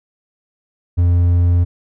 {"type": "tone", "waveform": "triangle", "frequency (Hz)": 87.31, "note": "F2", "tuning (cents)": 0, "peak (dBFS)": -8, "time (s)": [0.97, 1.65], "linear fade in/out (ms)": 20, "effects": []}